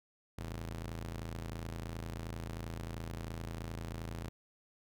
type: ring-modulated tone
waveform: sawtooth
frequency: 82.9 Hz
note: E2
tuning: 10 cents sharp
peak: -33 dBFS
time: 0.38-4.29 s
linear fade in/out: 0 ms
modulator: 26.6 Hz
effects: none